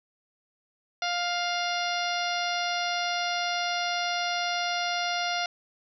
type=harmonic tone; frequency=702 Hz; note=F5; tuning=9 cents sharp; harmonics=1 / 2 / 3 / 4 / 5 / 6 / 7 / 8; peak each=-30 / -33 / -35 / -36 / -37 / -38 / -38 / -39 dBFS; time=1.02-5.46 s; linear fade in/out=2 ms; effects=none